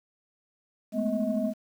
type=tone cluster; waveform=sine; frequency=210 / 223.2 / 251.5 / 635 Hz; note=G#3 / A3 / B3 / D#5; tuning=+19 / +25 / +32 / +35 cents; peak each=-30 dBFS; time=0.92-1.54 s; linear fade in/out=50 ms; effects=tanh soft clip ceiling -16 dBFS + 9-bit